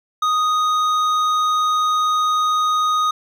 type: tone with hard clipping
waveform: triangle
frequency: 1244.5 Hz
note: D#6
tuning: in tune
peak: -17 dBFS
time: 0.22-3.11 s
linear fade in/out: 5 ms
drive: 12 dB
effects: none